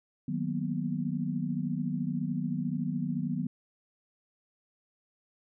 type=chord; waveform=sine; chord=B major seventh; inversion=first; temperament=equal; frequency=155.56 / 185 / 233.1 / 246.9 Hz; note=D#3 / F#3 / A#3 / B3; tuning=0 / 0 / 0 / 0 cents; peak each=-34 / -34 / -37 / -34 dBFS; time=0.28-3.47 s; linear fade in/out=5 ms; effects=none